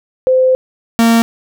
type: tone pair in turn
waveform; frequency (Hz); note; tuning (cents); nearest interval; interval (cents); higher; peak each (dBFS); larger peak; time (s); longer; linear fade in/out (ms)
sine / 45% pulse; 516 / 229.9; C5 / A#3; -24 / -24; octave + major second; 1400; first; -7; neither; 0.27-0.55 / 0.99-1.22; first; 0
effects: none